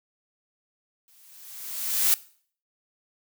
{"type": "noise with exponential growth", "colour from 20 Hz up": "blue", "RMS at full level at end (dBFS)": -19, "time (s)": [1.08, 2.14], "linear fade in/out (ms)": 0, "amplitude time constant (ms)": 230, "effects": ["noise-tail reverb RT60 0.5 s tail -20 dB re dry"]}